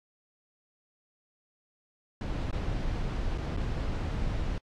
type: noise with dropouts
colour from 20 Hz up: brown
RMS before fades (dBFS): -31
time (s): 2.21-4.58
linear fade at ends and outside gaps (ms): 1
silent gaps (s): 2.511-2.528 / 3.377-3.382 / 3.566-3.573
effects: low-pass 5000 Hz 12 dB/octave + AAC 64 kbps